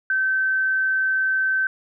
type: tone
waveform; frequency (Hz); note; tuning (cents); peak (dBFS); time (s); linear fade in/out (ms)
sine; 1542; G6; -29; -18; 0.1-1.67; 2
effects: none